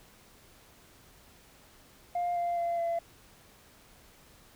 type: tone with pitch steps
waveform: sine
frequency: 703 / 694.5 / 686.2 / 677.9 Hz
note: F5 / F5 / F5 / E5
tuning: +11 / -10 / -31 / +48 cents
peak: -26 dBFS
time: 2.15-2.99 s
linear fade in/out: 5 ms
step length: 210 ms
effects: tanh soft clip ceiling -26 dBFS + pink hiss -58 dBFS RMS until 4.55 s